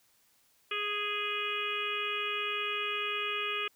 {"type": "harmonic tone", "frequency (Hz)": 414.7, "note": "G#4", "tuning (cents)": -3, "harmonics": [1, 3, 4, 5, 6, 7, 8], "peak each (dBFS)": [-40, -37, -43, -42, -35, -38, -43], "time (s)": [0.71, 3.68], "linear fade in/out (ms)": 5, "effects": ["white hiss -68 dBFS RMS until 3.75 s"]}